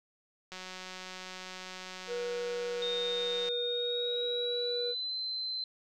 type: click train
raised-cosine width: 0.2 ms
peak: -26 dBFS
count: 550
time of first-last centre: 0.52-3.488 s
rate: 185 Hz
type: tone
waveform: triangle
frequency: 482.4 Hz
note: B4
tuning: 41 cents flat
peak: -31 dBFS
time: 2.07-4.95 s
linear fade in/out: 50 ms
type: tone with pitch glide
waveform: sine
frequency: 3676 to 4079 Hz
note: A#7 to C8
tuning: -25 to -45 cents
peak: -33 dBFS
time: 2.82-5.64 s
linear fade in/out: 2 ms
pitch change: +180 cents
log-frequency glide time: 3.58-5.17 s
effects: none